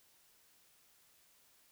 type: silence
effects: white hiss -68 dBFS RMS until 1.71 s